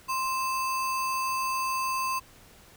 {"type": "tone with sample-and-hold", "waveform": "sine", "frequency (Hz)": 1046.5, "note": "C6", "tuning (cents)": 0, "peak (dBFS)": -26, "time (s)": [0.08, 2.2], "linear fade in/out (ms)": 20, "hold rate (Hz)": 3675, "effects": ["pink hiss -54 dBFS RMS until 2.76 s"]}